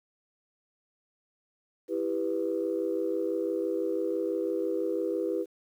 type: chord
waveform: sine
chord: E minor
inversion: none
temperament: just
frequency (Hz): 329.6 / 395.6 / 494.4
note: E4 / G4 / B4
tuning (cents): 0 / +16 / +2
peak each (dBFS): -31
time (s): 1.88-5.46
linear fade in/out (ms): 50
effects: tanh soft clip ceiling -18 dBFS + 10-bit